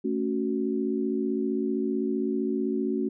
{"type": "chord", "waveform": "sine", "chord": "F# minor", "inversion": "first", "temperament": "just", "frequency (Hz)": [222, 277.5, 370], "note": ["A3", "C#4", "F#4"], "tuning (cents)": [16, 2, 0], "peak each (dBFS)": -29, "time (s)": [0.04, 3.09], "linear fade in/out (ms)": 10, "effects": []}